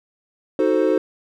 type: chord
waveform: triangle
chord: D# diminished seventh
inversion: none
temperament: equal with one note detuned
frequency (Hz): 312.7 / 370 / 440 / 523.3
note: D#4 / F#4 / A4 / C5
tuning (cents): +9 / 0 / 0 / 0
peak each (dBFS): -19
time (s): 0.59-0.98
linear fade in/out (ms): 2
effects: none